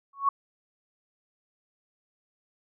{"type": "tone with exponential growth", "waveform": "sine", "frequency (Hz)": 1108.7, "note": "C#6", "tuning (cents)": 0, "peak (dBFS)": -16, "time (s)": [0.13, 0.29], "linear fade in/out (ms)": 5, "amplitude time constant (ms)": 33, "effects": []}